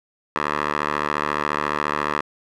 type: tone with band-pass filter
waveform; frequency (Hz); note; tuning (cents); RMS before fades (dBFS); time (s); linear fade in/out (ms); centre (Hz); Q
10% pulse; 74.3; D2; +21; -24; 0.36-2.21; 0; 1300; 1.6
effects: none